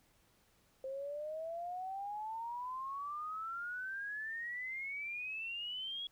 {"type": "exponential sweep", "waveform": "sine", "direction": "up", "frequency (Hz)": [525, 3350], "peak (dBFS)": -39, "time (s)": [0.84, 6.07], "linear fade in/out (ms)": 2, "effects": ["pink hiss -71 dBFS RMS until 6.11 s"]}